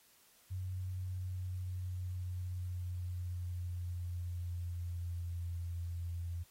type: tone with pitch glide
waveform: sine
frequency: 92.5 to 85.81 Hz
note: F#2 to F2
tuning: 0 to -30 cents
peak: -37 dBFS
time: 0.5-6.44 s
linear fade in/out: 20 ms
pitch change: -130 cents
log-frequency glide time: 0.75-5.7 s
effects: white hiss -66 dBFS RMS until 6.5 s + AAC 48 kbps